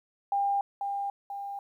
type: tone with echo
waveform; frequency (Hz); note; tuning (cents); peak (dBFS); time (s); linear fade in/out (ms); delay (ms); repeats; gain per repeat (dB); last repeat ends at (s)
sine; 800; G5; +35; -24; 0.32-0.61; 2; 490; 2; -5; 1.59
effects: 11-bit